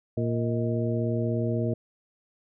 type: harmonic tone with a mistuned harmonic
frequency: 116.54 Hz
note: A#2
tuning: in tune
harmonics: 1 / 2 / 3 / 4 / 5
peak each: -27 / -30 / -32 / -33 / -34 dBFS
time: 0.17-1.74 s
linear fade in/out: 5 ms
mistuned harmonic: 5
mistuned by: +120 cents
effects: none